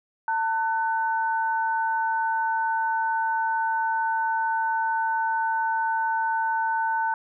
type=tone pair together; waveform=sine; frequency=897.8 / 1500 Hz; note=A5 / F#6; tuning=+35 / +23 cents; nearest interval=major sixth; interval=888 cents; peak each=-23 / -28 dBFS; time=0.28-7.14 s; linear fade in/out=2 ms; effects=none